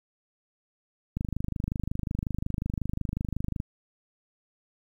click train, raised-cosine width 5 ms, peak -17 dBFS, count 63, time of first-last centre 1.17-3.601 s, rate 25.5 Hz, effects 9-bit

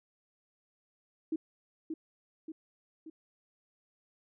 sine tone with echo, 318.3 Hz, D#4, 39 cents sharp, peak -29 dBFS, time 1.32-1.36 s, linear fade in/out 5 ms, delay 580 ms, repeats 3, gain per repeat -5 dB, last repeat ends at 3.1 s, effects none

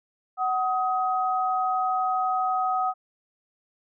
sine tone pair together, 748 / 1260.2 Hz, F#5 / D#6, +19 / +22 cents, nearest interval major sixth, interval 903 cents, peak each -24 / -26 dBFS, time 0.37-2.94 s, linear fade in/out 50 ms, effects none

